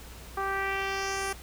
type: tone with low-pass filter sweep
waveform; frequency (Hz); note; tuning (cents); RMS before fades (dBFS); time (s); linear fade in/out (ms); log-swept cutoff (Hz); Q
10% pulse; 390; G4; -9; -31; 0.37-1.33; 5; 1100 to 11000; 1.8
effects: added 60 Hz sine -46 dBFS peak until 1.42 s + pink hiss -48 dBFS RMS until 1.42 s